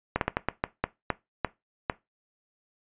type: slowing click train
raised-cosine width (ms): 0.5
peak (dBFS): -9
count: 10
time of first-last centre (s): 0.16-1.898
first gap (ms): 52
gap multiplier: 1.31
effects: noise-tail reverb RT60 0.2 s tail -18 dB re dry + resampled to 8000 Hz